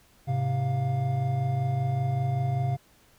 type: tone cluster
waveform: triangle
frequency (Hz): 106.8 / 132 / 703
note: G#2 / C3 / F5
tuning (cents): +49 / +16 / +11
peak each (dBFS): -30 / -23 / -32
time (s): 0.27-2.77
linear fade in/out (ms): 20
effects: pink hiss -60 dBFS RMS until 3.18 s